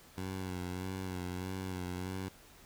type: tone with vibrato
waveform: 15% pulse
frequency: 92.2 Hz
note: F#2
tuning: 6 cents flat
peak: -31 dBFS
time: 0.17-2.29 s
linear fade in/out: 10 ms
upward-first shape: sine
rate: 1.6 Hz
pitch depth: 49 cents each way
effects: pink hiss -58 dBFS RMS until 2.65 s